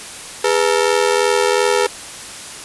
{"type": "ring-modulated tone", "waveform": "sawtooth", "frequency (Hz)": 450.9, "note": "A4", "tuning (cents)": 42, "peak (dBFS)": -6, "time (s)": [0.44, 1.87], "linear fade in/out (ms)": 5, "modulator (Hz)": 41.4, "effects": ["white hiss -32 dBFS RMS until 2.64 s", "resampled to 24000 Hz"]}